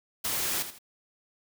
white noise with echo, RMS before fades -30 dBFS, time 0.24-0.63 s, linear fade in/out 10 ms, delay 79 ms, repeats 2, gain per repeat -10 dB, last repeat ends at 0.788 s, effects none

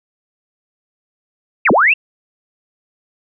sine linear two-way sweep, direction down then up, 2809 to 160.9 to 2809 Hz, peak -8 dBFS, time 1.65-1.94 s, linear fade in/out 10 ms, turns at 1.71 s, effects none

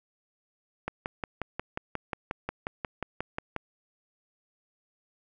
click train, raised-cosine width 0.5 ms, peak -16 dBFS, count 16, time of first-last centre 0.88-3.563 s, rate 5.59 Hz, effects none

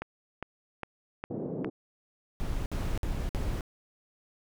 click train, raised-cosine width 0.5 ms, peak -20 dBFS, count 5, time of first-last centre 0.02-1.646 s, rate 2.46 Hz
white band-pass noise, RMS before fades -35 dBFS, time 1.3-1.7 s, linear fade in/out 10 ms, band 130 to 450 Hz, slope 24 dB/octave
brown noise bursts, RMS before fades -31 dBFS, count 4, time 2.4-3.608 s, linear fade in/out 0 ms, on 260 ms, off 56 ms
effects none

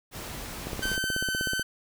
pink noise, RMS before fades -38 dBFS, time 0.11-0.99 s, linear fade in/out 50 ms
click train, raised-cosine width 2 ms, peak -20 dBFS, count 16, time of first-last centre 0.67-1.596 s, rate 16.2 Hz
sawtooth tone with pitch glide, 1540 to 1530.2 Hz, G6 to G6, -31 to -42 cents, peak -24 dBFS, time 0.82-1.63 s, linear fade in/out 10 ms, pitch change -11 cents, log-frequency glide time 0.98-1.26 s
effects none

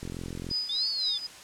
click train, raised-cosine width 3 ms, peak -24 dBFS, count 22, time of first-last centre 0.03-0.513 s, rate 43.5 Hz
sine tone with tremolo, 4978 Hz, D#8, in tune, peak -25 dBFS, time 0.5-1.27 s, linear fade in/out 10 ms, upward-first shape triangle, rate 3.9 Hz, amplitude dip 80%
sine linear two-way sweep, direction up then down, 3468 to 4604 to 3468 Hz, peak -29 dBFS, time 0.69-1.18 s, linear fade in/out 5 ms, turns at 0.89 s
effects white hiss -47 dBFS RMS until 1.43 s + low-pass 8000 Hz 12 dB/octave

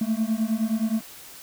triangle beating tone pair, 216.6 / 226.2 Hz, A3 / A3, -27 / +48 cents, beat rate 9.6 Hz, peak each -23 dBFS, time 0.01-1.01 s, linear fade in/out 5 ms, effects white hiss -44 dBFS RMS until 1.42 s

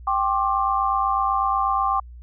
sine chord, G suspended fourth, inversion none, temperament equal with one note detuned, 784 / 1066.6 / 1174.7 Hz, G5 / C6 / D6, 0 / +33 / 0 cents, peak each -23 dBFS, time 0.07-2 s, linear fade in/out 5 ms, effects added 60 Hz sine -38 dBFS peak until 2.22 s

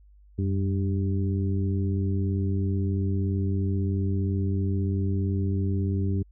harmonic tone with a mistuned harmonic, 98 Hz, G2, in tune, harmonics 1 / 2 / 3 / 4, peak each -24 / -30 / -34 / -36 dBFS, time 0.38-6.23 s, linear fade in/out 10 ms, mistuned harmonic 1, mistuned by -92 cents, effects added 50 Hz sine -51 dBFS peak until 6.31 s

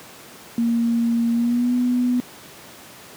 sine tone with pitch glide, 233.1 to 247 Hz, A#3 to B3, 0 to 0 cents, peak -16 dBFS, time 0.58-2.2 s, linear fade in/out 0 ms, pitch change +100 cents, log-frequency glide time 1.33-1.73 s, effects pink hiss -42 dBFS RMS until 3.16 s + high-pass 150 Hz 12 dB/octave

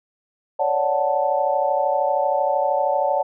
sine chord, D major seventh, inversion third, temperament equal, 554.4 / 587.3 / 740 / 880 Hz, C#5 / D5 / F#5 / A5, 0 / 0 / 0 / 0 cents, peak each -23 dBFS, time 0.59-3.23 s, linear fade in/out 10 ms, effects none

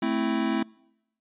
square chord, A minor, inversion none, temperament equal, 220 / 261.6 / 329.6 Hz, A3 / C4 / E4, 0 / 0 / 0 cents, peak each -29 dBFS, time 0.02-0.63 s, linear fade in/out 5 ms, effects noise-tail reverb RT60 0.9 s tail -26 dB re dry + resampled to 8000 Hz

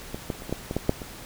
clicks, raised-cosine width 2 ms, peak -18 / -14 / -27 / -21 / -12 / -16 / -11 / -6 / -22 dBFS, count 9, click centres 0.145 / 0.302 / 0.421 / 0.495 / 0.526 / 0.711 / 0.766 / 0.894 / 1.018 s, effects pink hiss -42 dBFS RMS until 1.25 s

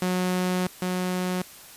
sawtooth tone pair in turn, 182.4 / 182.4 Hz, F#3 / F#3, -24 / -24 cents, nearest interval unison, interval 0 cents, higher neither, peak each -19 / -21 dBFS, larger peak first, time 0.02-0.67 / 0.82-1.42 s, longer first, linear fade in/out 2 ms, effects white hiss -46 dBFS RMS until 1.76 s + resampled to 32000 Hz

